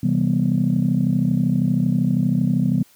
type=chord; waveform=sine; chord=C major seventh; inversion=none; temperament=just; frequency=130.81 / 163.52 / 196.22 / 245.3 Hz; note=C3 / E3 / G3 / B3; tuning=0 / -14 / +2 / -12 cents; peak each=-22 / -20 / -21 / -21 dBFS; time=0.03-2.83 s; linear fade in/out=5 ms; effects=tanh soft clip ceiling -8 dBFS + white hiss -54 dBFS RMS until 2.95 s